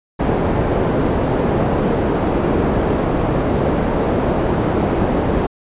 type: low-pass noise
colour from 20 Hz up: white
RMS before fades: -17 dBFS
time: 0.19-5.47 s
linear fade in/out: 10 ms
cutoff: 500 Hz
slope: 12 dB/octave
effects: resampled to 8000 Hz